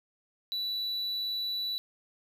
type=tone; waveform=triangle; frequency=3951 Hz; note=B7; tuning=in tune; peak=-29 dBFS; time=0.52-1.78 s; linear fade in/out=0 ms; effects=none